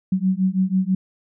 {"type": "beating tone pair", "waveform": "sine", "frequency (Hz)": [185, 191.1], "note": ["F#3", "G3"], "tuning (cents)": [0, -44], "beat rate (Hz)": 6.1, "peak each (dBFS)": -20, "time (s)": [0.12, 0.95], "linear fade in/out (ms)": 5, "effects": []}